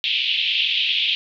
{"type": "band-pass noise", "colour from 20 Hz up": "white", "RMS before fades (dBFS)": -21, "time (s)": [0.04, 1.15], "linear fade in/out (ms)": 0, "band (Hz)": [2600, 3500], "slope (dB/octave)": 48, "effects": []}